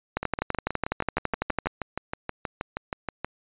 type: two click trains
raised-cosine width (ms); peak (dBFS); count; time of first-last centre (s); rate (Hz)
0.5; -9 / -14; 19 / 20; 0.17-1.67 / 0.23-3.246; 12 / 6.3
effects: resampled to 8000 Hz